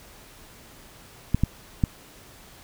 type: clicks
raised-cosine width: 5 ms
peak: -7 dBFS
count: 3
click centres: 1.346 / 1.436 / 1.838 s
effects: pink hiss -49 dBFS RMS until 2.63 s